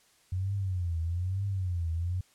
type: tone with vibrato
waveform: sine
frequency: 90.3 Hz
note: F#2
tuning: 42 cents flat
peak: -28 dBFS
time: 0.32-2.21 s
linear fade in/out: 5 ms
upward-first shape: triangle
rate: 1.1 Hz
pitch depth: 190 cents each way
effects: white hiss -64 dBFS RMS until 2.34 s + low-pass 10000 Hz 12 dB/octave